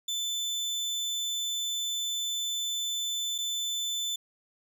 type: tone with dropouts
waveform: 30% pulse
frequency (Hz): 3520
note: A7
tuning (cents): 0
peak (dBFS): -27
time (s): 0.08-4.16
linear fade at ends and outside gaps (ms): 5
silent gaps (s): 3.381-3.385
effects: none